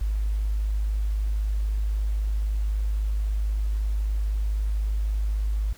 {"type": "tone", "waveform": "sine", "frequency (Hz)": 51.91, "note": "G#1", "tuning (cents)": 0, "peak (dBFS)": -22, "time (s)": [0.01, 5.73], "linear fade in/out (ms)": 5, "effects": ["pink hiss -51 dBFS RMS until 5.77 s"]}